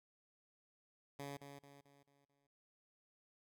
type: tone with echo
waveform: 10% pulse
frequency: 141 Hz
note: C#3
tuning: 30 cents sharp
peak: -37 dBFS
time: 1.19-1.37 s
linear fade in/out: 5 ms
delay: 220 ms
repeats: 5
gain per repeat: -7 dB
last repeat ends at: 2.47 s
effects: noise-tail reverb RT60 1.0 s tail -24 dB re dry